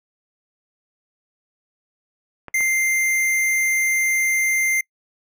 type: clicks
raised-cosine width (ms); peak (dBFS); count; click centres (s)
0.5; -20; 2; 2.483 / 2.607
type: tone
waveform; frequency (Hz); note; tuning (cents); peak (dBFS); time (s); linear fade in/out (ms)
square; 2093; C7; 0; -18; 2.54-4.81; 5
effects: noise-tail reverb RT60 0.1 s tail -26 dB re dry